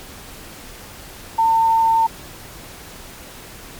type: tone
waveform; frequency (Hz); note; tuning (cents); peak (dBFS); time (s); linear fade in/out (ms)
sine; 903; A5; +45; -12; 1.38-2.07; 10
effects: pink hiss -38 dBFS RMS until 3.79 s + MP3 96 kbps